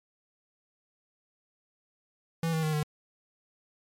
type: tone with pitch steps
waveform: square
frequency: 164.81 / 160.03 / 155.38 / 150.87 Hz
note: E3 / D#3 / D#3 / D3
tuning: 0 / +49 / -2 / +47 cents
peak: -27 dBFS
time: 2.43-2.83 s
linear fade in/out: 2 ms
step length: 100 ms
effects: MP3 64 kbps